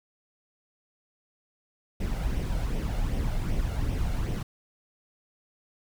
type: noise with flanger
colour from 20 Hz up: brown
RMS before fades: -28 dBFS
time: 2-4.43 s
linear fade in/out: 5 ms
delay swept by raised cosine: 0.34 to 1.44 ms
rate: 2.6 Hz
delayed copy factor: +0.5
effects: none